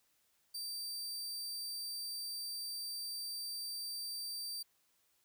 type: tone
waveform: sawtooth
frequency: 4666 Hz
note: D8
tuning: 12 cents flat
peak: -37 dBFS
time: 0.54-4.63 s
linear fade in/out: 10 ms
effects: white hiss -75 dBFS RMS until 5.24 s